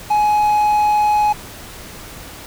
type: tone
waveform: triangle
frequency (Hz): 840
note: G#5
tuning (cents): +19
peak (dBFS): -10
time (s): 0.1-1.33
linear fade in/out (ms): 10
effects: pink hiss -35 dBFS RMS until 2.46 s